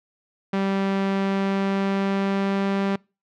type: tone with pitch glide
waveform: sawtooth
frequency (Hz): 195 to 196.7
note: G3 to G3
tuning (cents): -9 to +6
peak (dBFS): -17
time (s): 0.53-2.96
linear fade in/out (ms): 5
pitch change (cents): +15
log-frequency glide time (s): 1.09-2.71
effects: noise-tail reverb RT60 0.3 s tail -26 dB re dry + low-pass 3000 Hz 12 dB/octave